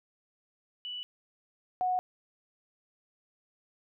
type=tone pair in turn; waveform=sine; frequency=2960 / 733.8 Hz; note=F#7 / F#5; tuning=0 / -15 cents; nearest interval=2 octaves; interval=2415 cents; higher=first; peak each=-36 / -26 dBFS; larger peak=second; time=0.85-1.03 / 1.81-1.99 s; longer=neither; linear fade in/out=0 ms; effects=none